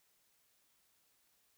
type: silence
effects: white hiss -74 dBFS RMS until 1.57 s